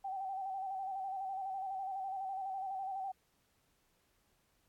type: tone with vibrato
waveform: sine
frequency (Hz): 770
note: G5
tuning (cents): -31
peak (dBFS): -37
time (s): 0.04-3.12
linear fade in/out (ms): 10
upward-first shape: square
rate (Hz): 12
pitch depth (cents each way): 38
effects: pink hiss -75 dBFS RMS until 4.68 s + AAC 64 kbps